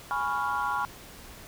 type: chord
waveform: sine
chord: C# dominant seventh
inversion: second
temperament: equal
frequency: 830.6 / 987.8 / 1108.7 / 1396.9 Hz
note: G#5 / B5 / C#6 / E#6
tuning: 0 / 0 / 0 / 0 cents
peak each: -31 dBFS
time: 0.11-0.85 s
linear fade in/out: 0 ms
effects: tanh soft clip ceiling -19 dBFS + pink hiss -47 dBFS RMS until 1.47 s